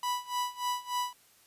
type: tone with tremolo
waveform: 45% pulse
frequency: 986 Hz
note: B5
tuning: 3 cents flat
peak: -28 dBFS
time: 0.03-1.13 s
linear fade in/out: 2 ms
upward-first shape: sine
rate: 3.4 Hz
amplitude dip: 90%
effects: white hiss -62 dBFS RMS until 1.46 s + resampled to 32000 Hz